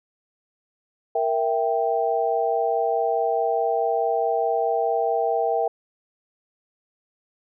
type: chord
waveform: sine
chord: E diminished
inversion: second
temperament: equal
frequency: 466.2 / 659.3 / 784 Hz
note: Bb4 / E5 / G5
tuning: 0 / 0 / 0 cents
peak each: -24 dBFS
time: 1.15-5.68 s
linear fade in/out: 5 ms
effects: none